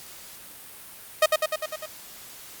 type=tone with echo; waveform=sawtooth; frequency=622.3 Hz; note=D#5; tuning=in tune; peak=-11 dBFS; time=1.22-1.26 s; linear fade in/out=5 ms; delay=100 ms; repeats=6; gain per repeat=-3 dB; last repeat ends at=1.86 s; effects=white hiss -44 dBFS RMS until 2.6 s + Opus 48 kbps